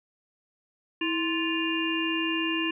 harmonic tone with a mistuned harmonic, 349.2 Hz, F4, in tune, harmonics 1 / 3 / 5 / 7 / 8, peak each -28 / -36 / -35 / -35 / -30 dBFS, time 1.01-2.71 s, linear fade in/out 5 ms, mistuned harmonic 1, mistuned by -120 cents, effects none

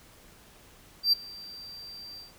triangle tone with ADSR envelope, 4699 Hz, D8, in tune, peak -16 dBFS, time 1.03-2.33 s, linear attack 96 ms, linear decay 13 ms, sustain -24 dB, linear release 150 ms, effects pink hiss -55 dBFS RMS until 2.38 s

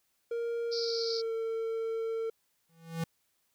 triangle tone with pitch glide, 467.1 to 451.4 Hz, A#4 to A4, +3 to +44 cents, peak -29 dBFS, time 0.31-2.3 s, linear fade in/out 5 ms, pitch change -59 cents, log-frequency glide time 0.7-1.34 s
pink band-pass noise, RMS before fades -37 dBFS, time 0.71-1.22 s, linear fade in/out 20 ms, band 4200 to 5300 Hz, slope 96 dB/octave
square tone with exponential growth, 164.81 Hz, E3, in tune, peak -29 dBFS, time 2.69-3.04 s, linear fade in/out 5 ms, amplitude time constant 74 ms
effects white hiss -75 dBFS RMS until 3.54 s

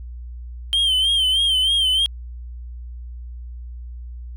triangle tone with vibrato, 3136 Hz, G7, in tune, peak -14 dBFS, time 0.73-2.06 s, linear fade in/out 0 ms, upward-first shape sine, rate 3.2 Hz, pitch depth 70 cents each way, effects added 60 Hz sine -31 dBFS peak until 4.36 s

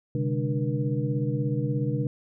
sine tone cluster, 129.4 / 146.1 / 205 / 298.4 / 478.1 Hz, C3 / D3 / G#3 / D4 / A#4, -19 / -9 / -22 / +28 / +44 cents, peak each -27 / -29 / -34 / -32 / -34 dBFS, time 0.15-2.07 s, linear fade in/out 2 ms, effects none

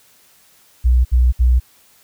sine tone bursts, 61.74 Hz, B1, in tune, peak -9 dBFS, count 3, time 0.84-1.6 s, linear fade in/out 20 ms, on 210 ms, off 65 ms, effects white hiss -52 dBFS RMS until 2.03 s

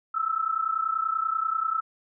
sine tone pair together, 1297 / 1327.3 Hz, E6 / E6, -28 / +12 cents, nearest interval unison, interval 40 cents, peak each -27 dBFS, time 0.14-1.81 s, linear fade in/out 10 ms, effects none

